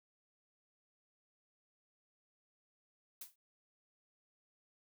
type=noise with exponential decay; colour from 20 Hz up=blue; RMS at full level=-43 dBFS; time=3.21-3.36 s; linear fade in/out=5 ms; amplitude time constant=32 ms; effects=none